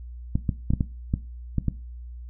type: clicks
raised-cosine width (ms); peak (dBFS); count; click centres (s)
5; -10; 8; 0.355 / 0.492 / 0.705 / 0.736 / 0.808 / 1.139 / 1.583 / 1.683
effects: noise-tail reverb RT60 0.3 s tail -17 dB re dry + added 60 Hz sine -36 dBFS peak until 2.29 s